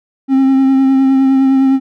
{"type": "tone with vibrato", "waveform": "triangle", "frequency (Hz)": 267.2, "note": "C4", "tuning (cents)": 36, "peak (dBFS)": -5, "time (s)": [0.28, 1.8], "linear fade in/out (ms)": 50, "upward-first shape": "triangle", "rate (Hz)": 9.8, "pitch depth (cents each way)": 23, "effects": []}